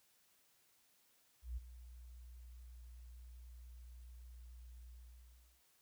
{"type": "tone with ADSR envelope", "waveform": "sine", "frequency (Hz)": 60.3, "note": "B1", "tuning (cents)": -41, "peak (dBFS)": -38, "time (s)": [1.42, 5.63], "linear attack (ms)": 150, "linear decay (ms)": 19, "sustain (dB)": -14, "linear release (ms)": 740, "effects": ["white hiss -73 dBFS RMS until 5.81 s"]}